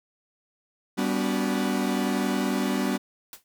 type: chord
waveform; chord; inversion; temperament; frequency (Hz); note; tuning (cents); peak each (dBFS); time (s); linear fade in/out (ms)
45% pulse; G major seventh; none; equal with one note detuned; 196 / 246.9 / 287.8 / 370; G3 / B3 / D4 / F#4; 0 / 0 / -35 / 0; -28 / -28 / -30 / -33; 0.97-2.98; 20
type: noise with exponential decay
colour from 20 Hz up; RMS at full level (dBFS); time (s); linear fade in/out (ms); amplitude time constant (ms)
white; -37; 3.33-3.44; 1; 23
effects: none